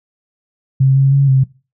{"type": "tone with pitch steps", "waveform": "sine", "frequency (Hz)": [133.9, 136, 138.8, 132.9], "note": ["C3", "C#3", "C#3", "C3"], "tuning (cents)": [40, -33, 3, 27], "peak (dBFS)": -7, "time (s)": [0.8, 1.44], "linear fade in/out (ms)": 10, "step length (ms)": 160, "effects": ["noise-tail reverb RT60 0.3 s tail -20 dB re dry"]}